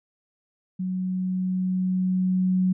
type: tone with level ramp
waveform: sine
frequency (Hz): 185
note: F#3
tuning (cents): 0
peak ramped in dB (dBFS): -25 to -18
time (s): 0.79-2.73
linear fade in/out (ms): 10
effects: none